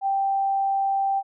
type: tone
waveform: sine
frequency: 784 Hz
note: G5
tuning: in tune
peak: -20 dBFS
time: 0.01-1.23 s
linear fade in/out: 50 ms
effects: none